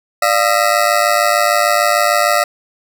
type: ring-modulated tone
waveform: 20% pulse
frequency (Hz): 646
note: E5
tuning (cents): -35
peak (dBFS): -3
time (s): 0.22-2.44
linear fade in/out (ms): 5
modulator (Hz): 53.3
effects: none